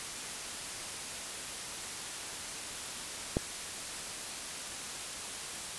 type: click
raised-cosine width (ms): 2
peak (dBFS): -14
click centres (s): 3.369
effects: white hiss -40 dBFS RMS until 5.78 s + resampled to 24000 Hz